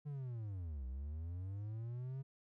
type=linear two-way sweep; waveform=triangle; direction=down then up; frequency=150 to 61.74 to 136.9 Hz; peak=-39 dBFS; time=0.05-2.23 s; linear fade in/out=20 ms; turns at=0.86 s; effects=none